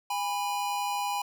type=tone pair together; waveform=square; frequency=816.6 / 988 Hz; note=G#5 / B5; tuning=-29 / 0 cents; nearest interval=minor third; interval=329 cents; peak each=-31 / -33 dBFS; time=0.1-1.22 s; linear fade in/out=5 ms; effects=none